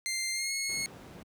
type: tone with pitch glide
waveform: 15% pulse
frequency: 2093 to 2174 Hz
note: C7 to C#7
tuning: 0 to -34 cents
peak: -24 dBFS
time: 0.06-0.86 s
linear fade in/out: 0 ms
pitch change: +66 cents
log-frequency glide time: 0.32-0.52 s
type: noise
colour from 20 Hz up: brown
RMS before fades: -40 dBFS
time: 0.69-1.23 s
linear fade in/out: 5 ms
effects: high-pass 150 Hz 12 dB/octave